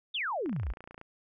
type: exponential sweep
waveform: sine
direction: down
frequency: 3729 to 44.59 Hz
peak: -30 dBFS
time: 0.14-0.73 s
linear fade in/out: 10 ms
type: click train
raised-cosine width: 0.5 ms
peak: -31 dBFS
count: 17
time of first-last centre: 0.46-1.014 s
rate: 28.9 Hz
effects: none